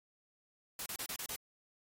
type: noise bursts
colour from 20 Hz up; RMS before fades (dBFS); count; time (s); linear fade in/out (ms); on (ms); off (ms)
white; -41; 6; 0.79-1.36; 2; 70; 30
effects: AAC 48 kbps